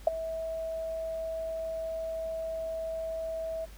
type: tone with ADSR envelope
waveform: sine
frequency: 650 Hz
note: E5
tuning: 24 cents flat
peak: -15 dBFS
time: 0.07-3.66 s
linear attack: 4 ms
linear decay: 12 ms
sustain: -17 dB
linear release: 21 ms
effects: added 50 Hz sine -47 dBFS peak until 3.77 s + pink hiss -55 dBFS RMS until 3.77 s